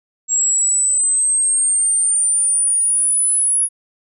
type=exponential sweep; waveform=sine; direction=up; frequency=7570 to 10410 Hz; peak=-13 dBFS; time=0.28-3.69 s; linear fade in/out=50 ms; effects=none